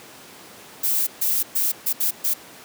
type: noise bursts at uneven times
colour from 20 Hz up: violet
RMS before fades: -21 dBFS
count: 6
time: 0.83-1.07 / 1.21-1.43 / 1.55-1.72 / 1.86-1.93 / 2-2.11 / 2.24-2.34 s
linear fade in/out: 10 ms
effects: pink hiss -43 dBFS RMS until 2.64 s + high-pass 200 Hz 12 dB/octave